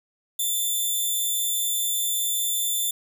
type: tone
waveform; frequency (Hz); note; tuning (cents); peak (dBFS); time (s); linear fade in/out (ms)
5% pulse; 3539; A7; +9; -15; 0.39-2.91; 5
effects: none